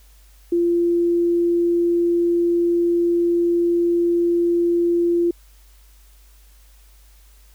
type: tone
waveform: sine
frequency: 344.1 Hz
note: F4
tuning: 26 cents flat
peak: -15 dBFS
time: 0.52-5.31 s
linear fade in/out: 5 ms
effects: added 50 Hz sine -47 dBFS peak until 7.54 s + white hiss -56 dBFS RMS until 7.54 s